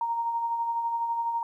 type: tone with tremolo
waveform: sine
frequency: 930 Hz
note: A#5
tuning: 4 cents flat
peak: -24 dBFS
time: 0.01-1.43 s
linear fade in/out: 2 ms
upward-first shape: sine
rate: 12 Hz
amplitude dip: 40%
effects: 11-bit